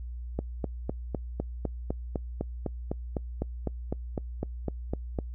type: click train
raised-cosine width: 2 ms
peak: -16 dBFS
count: 20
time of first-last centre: 0.39-5.188 s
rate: 3.96 Hz
effects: noise-tail reverb RT60 0.1 s tail -26 dB re dry + added 60 Hz sine -35 dBFS peak until 5.34 s